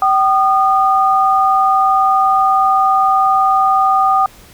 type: tone pair together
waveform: sine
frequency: 769.8 / 1222 Hz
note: G5 / D#6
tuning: -32 / -32 cents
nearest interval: minor sixth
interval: 800 cents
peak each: -12 dBFS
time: 0.02-4.26 s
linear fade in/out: 2 ms
effects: pink hiss -42 dBFS RMS until 4.53 s